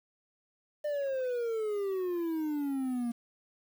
triangle exponential sweep, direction down, 602 to 233.1 Hz, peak -28 dBFS, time 0.84-3.12 s, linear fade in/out 10 ms, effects 9-bit

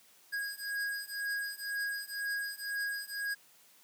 square beating tone pair, 1641 / 1643 Hz, G#6 / G#6, -21 / -19 cents, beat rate 2 Hz, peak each -39 / -38 dBFS, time 0.32-3.35 s, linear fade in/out 20 ms, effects white hiss -62 dBFS RMS until 3.83 s + high-pass 150 Hz 12 dB/octave

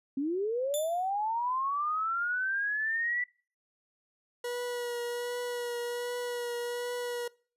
sine linear sweep, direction up, 261.6 to 1975.5 Hz, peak -28 dBFS, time 0.17-3.24 s, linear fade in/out 5 ms
5% pulse tone with exponential decay, 3520 Hz, A7, in tune, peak -23 dBFS, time 0.74-1.1 s, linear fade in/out 0 ms, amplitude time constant 78 ms
40% pulse tone with vibrato, 483.4 Hz, B4, 37 cents flat, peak -32 dBFS, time 4.44-7.28 s, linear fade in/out 5 ms, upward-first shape triangle, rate 1.3 Hz, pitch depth 21 cents each way
effects noise-tail reverb RT60 0.4 s tail -23 dB re dry + resampled to 32000 Hz

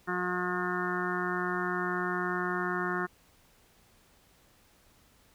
harmonic tone, 179.8 Hz, F#3, 49 cents flat, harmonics 1 / 2 / 4 / 5 / 6 / 7 / 8 / 9 / 10, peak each -37 / -34 / -40 / -46 / -37 / -39 / -36 / -43 / -38 dBFS, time 0.07-3.07 s, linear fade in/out 20 ms, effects pink hiss -63 dBFS RMS until 5.34 s

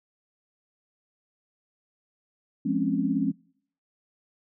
sine chord, Db major seventh, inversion first, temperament just, 173.24 / 207.9 / 259.9 / 277.2 Hz, F3 / Ab3 / C4 / Db4, -14 / +2 / -11 / 0 cents, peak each -31 / -28 / -28 / -27 dBFS, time 2.65-3.32 s, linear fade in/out 10 ms, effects noise-tail reverb RT60 0.6 s tail -25 dB re dry

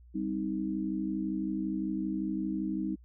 sine chord, C minor, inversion second, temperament just, 196.22 / 261.6 / 314 Hz, G3 / C4 / Eb4, +2 / 0 / +16 cents, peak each -34 / -37 / -33 dBFS, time 0.14-2.96 s, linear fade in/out 20 ms, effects added 60 Hz sine -52 dBFS peak until 3.04 s

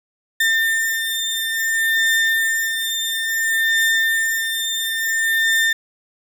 35% pulse beating tone pair, 1802 / 1802.58 Hz, A6 / A6, +41 / +41 cents, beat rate 0.58 Hz, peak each -20 / -17 dBFS, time 0.4-5.73 s, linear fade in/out 5 ms, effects 8-bit

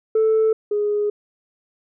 sine tone pair in turn, 440 / 415.3 Hz, A4 / G#4, 0 / 0 cents, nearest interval minor second, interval 100 cents, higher first, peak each -12 / -17 dBFS, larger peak first, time 0.15-0.53 / 0.71-1.1 s, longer second, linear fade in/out 5 ms, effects tanh soft clip ceiling -12 dBFS

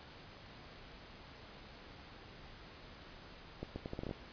accelerating click train, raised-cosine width 2 ms, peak -27 dBFS, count 9, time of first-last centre 3.63-4.111 s, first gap 130 ms, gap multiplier 0.76, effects pink hiss -54 dBFS RMS until 4.32 s + resampled to 11025 Hz

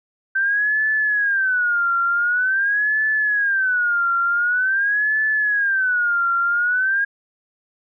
sine tone with vibrato, 1548 Hz, G6, 22 cents flat, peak -16 dBFS, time 0.35-7.05 s, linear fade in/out 10 ms, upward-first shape sine, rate 0.46 Hz, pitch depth 200 cents each way, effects none

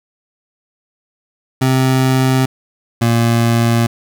25% pulse tone pair in turn, 130.8 / 116.53 Hz, C3 / A#2, 0 / 0 cents, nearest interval major second, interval 200 cents, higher first, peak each -7 dBFS, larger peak neither, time 1.61-2.46 / 3.01-3.87 s, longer second, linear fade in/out 10 ms, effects none

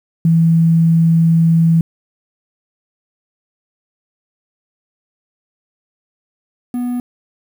sine / triangle tone pair in turn, 164.81 / 245.4 Hz, E3 / B3, 0 / -11 cents, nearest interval perfect fifth, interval 689 cents, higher second, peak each -8 / -15 dBFS, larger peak first, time 0.25-1.81 / 6.74-7 s, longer first, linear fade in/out 2 ms, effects 7-bit

